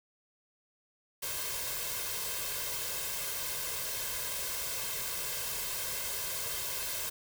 white noise with comb filter, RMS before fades -36 dBFS, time 1.22-7.1 s, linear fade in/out 10 ms, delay 1.9 ms, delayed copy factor +0.7, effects none

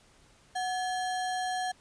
sine tone with sample-and-hold, 739 Hz, F#5, 2 cents flat, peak -29 dBFS, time 0.55-1.72 s, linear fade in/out 10 ms, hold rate 2450 Hz, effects pink hiss -61 dBFS RMS until 1.8 s + resampled to 22050 Hz

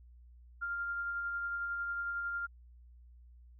sine tone with tremolo, 1396.9 Hz, F6, in tune, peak -33 dBFS, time 0.61-2.47 s, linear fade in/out 20 ms, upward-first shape sine, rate 11 Hz, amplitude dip 25%, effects added 60 Hz sine -54 dBFS peak until 3.59 s

